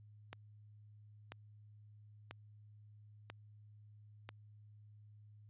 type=click train; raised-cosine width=0.3 ms; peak=-30 dBFS; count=5; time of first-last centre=0.33-4.29 s; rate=1.01 Hz; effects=added 105 Hz sine -57 dBFS peak until 5.49 s + resampled to 8000 Hz